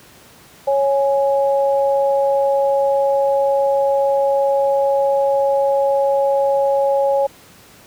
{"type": "tone pair together", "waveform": "sine", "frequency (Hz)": [552.6, 830.6], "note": ["C#5", "G#5"], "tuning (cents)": [-6, 0], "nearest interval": "perfect fifth", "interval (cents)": 706, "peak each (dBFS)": [-14, -20], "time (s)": [0.67, 7.27], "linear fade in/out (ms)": 10, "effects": ["pink hiss -45 dBFS RMS until 7.86 s", "high-pass 80 Hz 12 dB/octave"]}